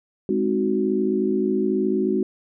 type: chord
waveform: sine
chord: Ab dominant seventh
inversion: none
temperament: equal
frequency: 207.7 / 261.6 / 311.1 / 370 Hz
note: Ab3 / C4 / Eb4 / Gb4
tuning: 0 / 0 / 0 / 0 cents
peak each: -24 / -26 / -27 / -22 dBFS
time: 0.29-2.23 s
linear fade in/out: 2 ms
effects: none